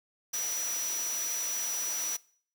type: tone in noise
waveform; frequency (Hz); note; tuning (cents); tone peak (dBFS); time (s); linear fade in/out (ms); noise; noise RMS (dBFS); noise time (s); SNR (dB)
sine; 5870; F#8; -15; -31; 0.33-2.17; 10; white; -38; 0.33-2.17; +4
effects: noise-tail reverb RT60 0.5 s tail -22 dB re dry + high-pass 300 Hz 12 dB/octave